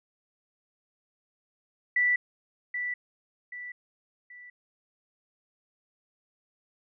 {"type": "tone with echo", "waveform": "sine", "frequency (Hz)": 1968, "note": "B6", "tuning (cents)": -7, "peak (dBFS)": -21, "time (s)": [1.96, 2.16], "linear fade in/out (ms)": 5, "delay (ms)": 780, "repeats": 3, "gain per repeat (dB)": -8, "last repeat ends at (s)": 4.5, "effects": []}